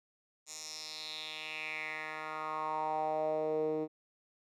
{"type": "tone with band-pass filter sweep", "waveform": "10% pulse", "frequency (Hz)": 155.56, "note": "D#3", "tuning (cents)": 0, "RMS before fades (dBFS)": -37, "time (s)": [0.46, 3.88], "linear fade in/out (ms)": 50, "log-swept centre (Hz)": [6900, 370], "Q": 4.1, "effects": []}